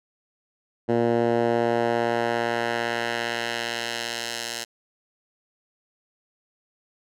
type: tone with band-pass filter sweep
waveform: 10% pulse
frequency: 117.6 Hz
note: A#2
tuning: 16 cents sharp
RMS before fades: -25 dBFS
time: 0.88-4.65 s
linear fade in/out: 20 ms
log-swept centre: 360 to 6000 Hz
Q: 0.77
effects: none